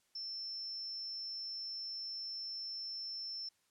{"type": "tone", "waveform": "sine", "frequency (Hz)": 5350, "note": "E8", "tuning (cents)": 25, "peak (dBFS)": -40, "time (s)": [0.15, 3.49], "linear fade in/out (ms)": 5, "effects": ["white hiss -75 dBFS RMS until 3.7 s", "low-pass 10000 Hz 12 dB/octave"]}